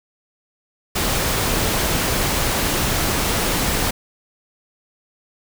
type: noise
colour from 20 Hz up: pink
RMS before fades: -20 dBFS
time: 0.95-3.91 s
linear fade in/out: 10 ms
effects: none